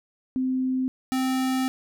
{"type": "tone pair in turn", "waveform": ["sine", "square"], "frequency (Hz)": [258.7, 260.3], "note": ["C4", "C4"], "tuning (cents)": [-19, -9], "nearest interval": "unison", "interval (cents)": 10, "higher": "second", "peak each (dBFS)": [-22, -23], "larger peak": "first", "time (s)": [[0.36, 0.88], [1.12, 1.68]], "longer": "second", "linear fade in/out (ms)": 0, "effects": []}